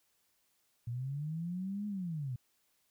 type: linear two-way sweep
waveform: sine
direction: up then down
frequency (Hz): 115.1 to 210.4 to 118.8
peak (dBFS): -35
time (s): 0.87-2.36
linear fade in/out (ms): 5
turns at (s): 1.87
effects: white hiss -75 dBFS RMS until 2.9 s